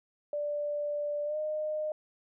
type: tone with pitch glide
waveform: sine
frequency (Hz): 587.3 to 612.9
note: D5 to D#5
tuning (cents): 0 to -26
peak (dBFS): -30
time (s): 0.33-1.92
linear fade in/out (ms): 2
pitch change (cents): +74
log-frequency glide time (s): 1.25-1.37
effects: none